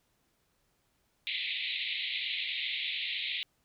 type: band-pass noise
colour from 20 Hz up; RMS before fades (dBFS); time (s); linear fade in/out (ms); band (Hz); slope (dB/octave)
white; -35; 1.27-3.43; 0; 2000 to 4000; 96
effects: pink hiss -74 dBFS RMS until 3.64 s